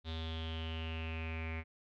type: tone with low-pass filter sweep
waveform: square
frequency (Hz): 80.8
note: E2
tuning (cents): -34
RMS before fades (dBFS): -40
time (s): 0.04-1.64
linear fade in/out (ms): 50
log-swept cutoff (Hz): 3700 to 2200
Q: 8.3
effects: none